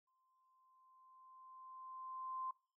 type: tone with exponential growth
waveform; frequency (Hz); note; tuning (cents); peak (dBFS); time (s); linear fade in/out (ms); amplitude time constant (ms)
sine; 1041; C6; -9; -40; 0.07-2.51; 5; 530
effects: noise-tail reverb RT60 0.4 s tail -21 dB re dry

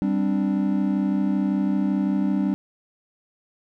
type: chord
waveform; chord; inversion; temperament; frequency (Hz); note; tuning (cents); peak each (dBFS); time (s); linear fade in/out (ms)
triangle; G suspended fourth; none; just; 196 / 261.3 / 294; G3 / C4 / D4; 0 / -2 / +2; -20 / -25 / -23; 0.02-2.54; 0
effects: none

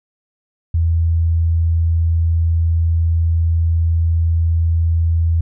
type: tone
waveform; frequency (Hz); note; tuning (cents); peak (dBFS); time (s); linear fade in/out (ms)
sine; 82.8; E2; +8; -12; 0.74-5.41; 5
effects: none

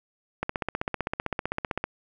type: click train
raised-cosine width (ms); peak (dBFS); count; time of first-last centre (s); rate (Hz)
0.5; -12; 23; 0.43-1.84; 15.6
effects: none

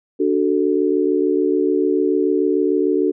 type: chord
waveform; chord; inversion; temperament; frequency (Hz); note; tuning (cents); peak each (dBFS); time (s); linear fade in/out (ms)
sine; D major; none; equal with one note detuned; 293.7 / 373.2 / 440; D4 / F#4 / A4; 0 / +15 / 0; -19 / -18 / -20; 0.19-3.12; 20
effects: none

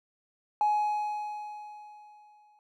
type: tone with exponential decay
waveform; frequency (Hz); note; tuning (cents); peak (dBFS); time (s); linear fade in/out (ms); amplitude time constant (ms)
triangle; 840; G#5; +19; -18; 0.61-2.59; 1; 430
effects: tanh soft clip ceiling -19 dBFS

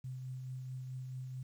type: tone with tremolo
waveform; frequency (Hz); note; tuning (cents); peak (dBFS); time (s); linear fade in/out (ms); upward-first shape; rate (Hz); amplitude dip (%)
sine; 129; C3; -24; -39; 0.04-1.43; 5; triangle; 4.6; 30
effects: 11-bit

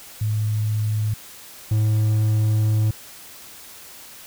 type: tone pair in turn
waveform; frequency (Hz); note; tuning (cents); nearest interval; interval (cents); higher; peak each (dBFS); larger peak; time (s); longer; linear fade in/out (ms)
sine / triangle; 107.2 / 108.01; A2 / A2; -45 / -32; unison; 13; second; -19 / -14; second; 0.21-1.14 / 1.71-2.91; second; 5
effects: white hiss -42 dBFS RMS until 4.26 s

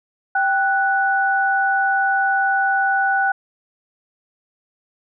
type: tone pair together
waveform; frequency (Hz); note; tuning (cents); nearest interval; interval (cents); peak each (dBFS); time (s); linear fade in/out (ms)
sine; 782.2 / 1480; G5 / F#6; -4 / 0; major seventh; 1104; -18; 0.35-3.32; 5
effects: none

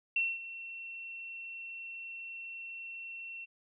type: tone with ADSR envelope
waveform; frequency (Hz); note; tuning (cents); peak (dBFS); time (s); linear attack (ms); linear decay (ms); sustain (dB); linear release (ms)
sine; 2712; E7; +49; -26; 0.16-3.46; 4; 220; -15; 25
effects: none

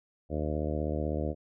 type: harmonic tone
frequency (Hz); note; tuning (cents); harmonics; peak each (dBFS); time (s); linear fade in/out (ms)
76; D#2; -40; 1 / 2 / 3 / 4 / 5 / 6 / 7 / 8 / 9; -33 / -37 / -38 / -37 / -40 / -40 / -38 / -40 / -44; 0.29-1.35; 50
effects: none

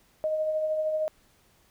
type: tone with tremolo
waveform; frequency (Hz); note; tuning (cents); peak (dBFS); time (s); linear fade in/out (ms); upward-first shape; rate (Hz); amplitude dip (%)
sine; 622.3; D#5; 0; -23; 0.24-1.08; 0; triangle; 13; 40
effects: pink hiss -63 dBFS RMS until 1.7 s

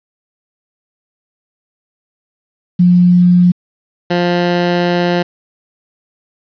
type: tone pair in turn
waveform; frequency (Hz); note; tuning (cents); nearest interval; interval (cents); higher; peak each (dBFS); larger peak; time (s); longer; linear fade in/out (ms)
sine / 15% pulse; 177.8 / 175.45; F3 / F3; +31 / +8; unison; 23; first; -5; neither; 2.79-3.52 / 4.1-5.23; second; 10
effects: resampled to 11025 Hz + 7-bit

